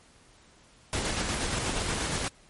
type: noise with tremolo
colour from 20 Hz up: pink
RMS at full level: -29 dBFS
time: 0.93-2.28 s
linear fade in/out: 0 ms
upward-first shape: square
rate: 8.4 Hz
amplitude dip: 25%
effects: pink hiss -58 dBFS RMS until 2.49 s + MP3 48 kbps